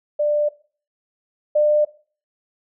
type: tone pair in turn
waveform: sine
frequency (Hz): 593 / 598.9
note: D5 / D5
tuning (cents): +17 / +34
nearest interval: unison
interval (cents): 17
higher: second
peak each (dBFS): -16 / -13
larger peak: second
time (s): 0.19-0.49 / 1.55-1.85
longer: neither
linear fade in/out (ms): 10
effects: noise-tail reverb RT60 0.4 s tail -17 dB re dry